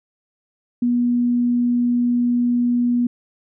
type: tone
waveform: sine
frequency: 242.2 Hz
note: B3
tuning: 34 cents flat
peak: -15 dBFS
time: 0.82-3.07 s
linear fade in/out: 5 ms
effects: none